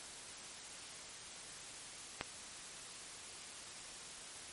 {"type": "click", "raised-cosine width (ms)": 0.3, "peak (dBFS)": -20, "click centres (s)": 2.211, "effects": ["white hiss -50 dBFS RMS until 4.52 s", "MP3 48 kbps"]}